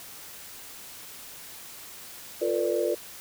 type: chord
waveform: sine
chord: B half-diminished seventh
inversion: second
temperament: equal with one note detuned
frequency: 349.2 / 449.2 / 493.9 / 587.3 Hz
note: F4 / A4 / B4 / D5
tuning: 0 / +36 / 0 / 0 cents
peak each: -29 dBFS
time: 2.41-2.95 s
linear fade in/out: 10 ms
effects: white hiss -44 dBFS RMS until 3.2 s